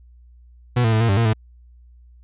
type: tone with pitch steps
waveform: 40% pulse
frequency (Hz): 122.7 / 112.7 / 109.6 / 115.4 / 98 / 115.6 / 109.4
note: B2 / A2 / A2 / A#2 / G2 / A#2 / A2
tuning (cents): -11 / +42 / -6 / -17 / 0 / -14 / -9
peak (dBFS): -14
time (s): 0.76-1.334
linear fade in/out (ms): 10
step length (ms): 82
effects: added 60 Hz sine -45 dBFS peak until 2.23 s + resampled to 8000 Hz